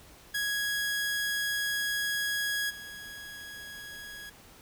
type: tone with level steps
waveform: sawtooth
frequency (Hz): 1661.2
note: G#6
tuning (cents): 0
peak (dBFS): -25 / -38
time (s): 0.34-4.3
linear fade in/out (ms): 10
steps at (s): 2.69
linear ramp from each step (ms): 20
effects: pink hiss -54 dBFS RMS until 4.61 s